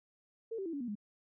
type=tone with pitch steps; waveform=sine; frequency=452.2 / 386.9 / 331 / 283.2 / 242.3 / 207.3 Hz; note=A4 / G4 / E4 / C#4 / B3 / G#3; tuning=+47 / -23 / +7 / +37 / -33 / -3 cents; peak=-36 dBFS; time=0.51-0.954 s; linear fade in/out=10 ms; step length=74 ms; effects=none